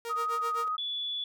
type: tone with tremolo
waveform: sawtooth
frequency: 466.2 Hz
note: A#4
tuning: in tune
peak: -30 dBFS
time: 0.05-0.68 s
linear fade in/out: 0 ms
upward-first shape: sine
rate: 7.8 Hz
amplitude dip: 95%
type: tone with vibrato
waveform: sine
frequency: 1255 Hz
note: D#6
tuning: 15 cents sharp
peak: -28 dBFS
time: 0.09-0.77 s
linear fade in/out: 20 ms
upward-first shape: triangle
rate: 11 Hz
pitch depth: 16 cents each way
type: tone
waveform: sine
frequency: 3437 Hz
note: A7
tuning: 41 cents flat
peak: -31 dBFS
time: 0.78-1.24 s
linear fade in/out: 2 ms
effects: none